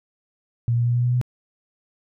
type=tone with pitch steps; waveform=sine; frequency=118.1 / 119.27 / 120.44 / 121.63 / 122.83 / 124.04 Hz; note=A#2 / A#2 / B2 / B2 / B2 / B2; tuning=+23 / +40 / -43 / -26 / -9 / +8 cents; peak=-17 dBFS; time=0.68-1.214 s; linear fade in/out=0 ms; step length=89 ms; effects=none